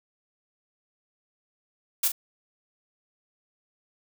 blue noise with echo, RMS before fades -23 dBFS, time 2.03-2.08 s, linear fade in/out 5 ms, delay 40 ms, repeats 1, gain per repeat -8 dB, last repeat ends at 2.12 s, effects none

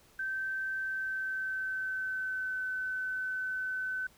sine tone with pitch glide, 1550 to 1517.2 Hz, G6 to F#6, -20 to +43 cents, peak -32 dBFS, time 0.19-4.07 s, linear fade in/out 5 ms, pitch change -37 cents, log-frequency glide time 0.8-2.64 s, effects pink hiss -62 dBFS RMS until 4.17 s

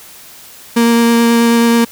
35% pulse tone with vibrato, 233.1 Hz, A#3, in tune, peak -6 dBFS, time 0.76-1.85 s, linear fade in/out 10 ms, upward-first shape sine, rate 9.3 Hz, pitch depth 8 cents each way, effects white hiss -37 dBFS RMS until 1.91 s

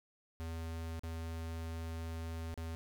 square tone with dropouts, 82 Hz, E2, 9 cents flat, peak -40 dBFS, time 0.4-2.75 s, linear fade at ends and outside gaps 0 ms, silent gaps 0.994-1.035 / 2.541-2.576 s, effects none

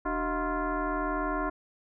sine tone with frequency modulation, 378.2 Hz, F#4, 38 cents sharp, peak -27 dBFS, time 0.05-1.5 s, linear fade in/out 10 ms, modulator 338 Hz, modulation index 3.1, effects none

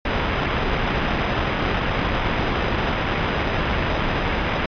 pink noise with sample-and-hold, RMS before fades -22 dBFS, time 0.05-4.66 s, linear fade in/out 5 ms, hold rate 4410 Hz, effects resampled to 11025 Hz

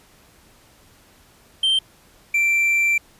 triangle tone pair in turn, 3136 / 2349 Hz, G7 / D7, 0 / 0 cents, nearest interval perfect fourth, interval 500 cents, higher first, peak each -14 dBFS, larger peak neither, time 1.63-1.79 / 2.34-2.98 s, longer second, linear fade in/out 5 ms, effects pink hiss -53 dBFS RMS until 3.19 s + resampled to 32000 Hz

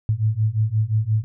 sine beating tone pair, 106 / 111.7 Hz, G#2 / A2, +36 / +27 cents, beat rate 5.7 Hz, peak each -21 / -20 dBFS, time 0.09-1.24 s, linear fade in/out 0 ms, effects none

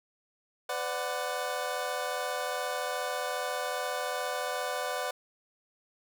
25% pulse chord, B minor, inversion none, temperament equal with one note detuned, 504.8 / 587.3 / 740 Hz, B4 / D5 / F#5, +38 / 0 / 0 cents, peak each -32 dBFS, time 0.69-5.11 s, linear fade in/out 5 ms, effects none

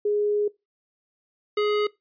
sine / square tone pair in turn, 415.3 / 418.2 Hz, G#4 / G#4, 0 / +12 cents, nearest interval unison, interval 12 cents, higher second, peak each -20 / -21 dBFS, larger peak first, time 0.05-0.48 / 1.57-1.87 s, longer first, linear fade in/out 5 ms, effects noise-tail reverb RT60 0.2 s tail -21 dB re dry + resampled to 11025 Hz

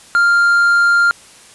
triangle tone, 1396.9 Hz, F6, in tune, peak -7 dBFS, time 0.15-1.11 s, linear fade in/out 0 ms, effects white hiss -42 dBFS RMS until 1.54 s + resampled to 24000 Hz

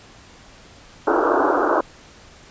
pink band-pass noise, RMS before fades -18 dBFS, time 1.07-1.81 s, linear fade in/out 5 ms, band 280 to 1500 Hz, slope 96 dB/octave, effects pink hiss -46 dBFS RMS until 2.5 s + resampled to 16000 Hz

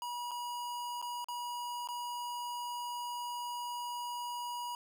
square tone with dropouts, 966 Hz, B5, 39 cents flat, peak -38 dBFS, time 0.02-4.75 s, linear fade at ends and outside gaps 1 ms, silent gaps 0.31-0.315 / 1.016-1.025 / 1.244-1.285 / 1.874-1.887 s, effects none

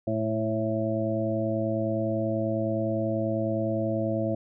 harmonic tone with a mistuned harmonic, 110 Hz, A2, in tune, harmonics 1 / 2 / 3 / 5 / 6, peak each -31 / -31 / -31 / -31 / -31 dBFS, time 0.07-4.35 s, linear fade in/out 5 ms, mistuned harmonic 1, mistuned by +19 cents, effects none

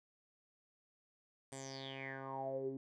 10% pulse tone with low-pass filter sweep, 134.6 Hz, C3, 49 cents sharp, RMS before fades -44 dBFS, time 1.52-2.77 s, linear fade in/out 2 ms, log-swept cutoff 8800 to 300 Hz, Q 8.5, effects none

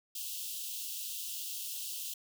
white high-pass noise, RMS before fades -40 dBFS, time 0.15-2.14 s, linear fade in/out 5 ms, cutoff 2700 Hz, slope 96 dB/octave, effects none

